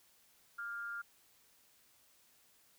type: tone with amplitude modulation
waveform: sine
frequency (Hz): 1400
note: F6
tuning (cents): +4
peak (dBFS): -37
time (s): 0.58-1.02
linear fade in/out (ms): 10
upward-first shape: sine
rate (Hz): 215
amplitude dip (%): 55
effects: white hiss -68 dBFS RMS until 2.78 s